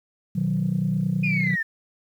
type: chord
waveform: sine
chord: B major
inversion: none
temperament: equal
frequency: 123.47 / 155.56 / 185 Hz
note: B2 / D#3 / F#3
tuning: 0 / 0 / 0 cents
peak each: -28 / -24 / -23 dBFS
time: 0.35-1.56 s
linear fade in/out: 10 ms
type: linear sweep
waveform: sine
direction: down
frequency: 2489 to 1760 Hz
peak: -22 dBFS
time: 1.23-1.63 s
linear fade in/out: 10 ms
effects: tanh soft clip ceiling -14 dBFS + 9-bit